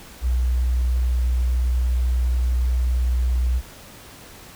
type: tone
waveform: sine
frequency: 61.74 Hz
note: B1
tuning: in tune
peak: -17 dBFS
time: 0.21-3.62 s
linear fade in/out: 50 ms
effects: pink hiss -43 dBFS RMS until 4.55 s